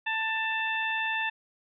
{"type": "harmonic tone", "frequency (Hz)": 887, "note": "A5", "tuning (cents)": 14, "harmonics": [1, 2, 3, 4], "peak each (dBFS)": [-33, -30, -32, -39], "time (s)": [0.06, 1.3], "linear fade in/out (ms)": 10, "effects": []}